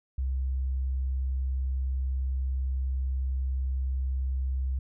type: tone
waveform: sine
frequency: 65.5 Hz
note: C2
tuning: 2 cents sharp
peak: -26 dBFS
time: 0.18-4.79 s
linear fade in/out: 5 ms
effects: none